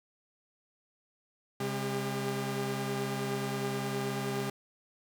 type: tone cluster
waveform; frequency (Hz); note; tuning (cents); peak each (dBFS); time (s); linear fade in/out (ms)
sawtooth; 134 / 204.3 / 399.1; C3 / G#3 / G4; +42 / -28 / +31; -32 / -33 / -32; 1.6-4.5; 5
effects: none